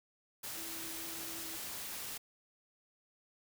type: tone in noise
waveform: sine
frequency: 328.7 Hz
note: E4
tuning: 5 cents flat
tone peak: -51 dBFS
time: 0.56-1.57 s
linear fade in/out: 10 ms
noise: white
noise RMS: -43 dBFS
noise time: 0.43-2.18 s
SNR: -11 dB
effects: none